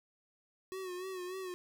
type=tone with vibrato; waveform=square; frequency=369.4 Hz; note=F#4; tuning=3 cents flat; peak=-40 dBFS; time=0.72-1.54 s; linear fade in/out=0 ms; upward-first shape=sine; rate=3.4 Hz; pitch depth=58 cents each way; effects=none